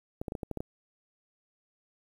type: clicks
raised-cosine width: 2 ms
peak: -21 dBFS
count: 8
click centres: 0.215 / 0.282 / 0.321 / 0.352 / 0.432 / 0.513 / 0.573 / 0.605 s
effects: 9-bit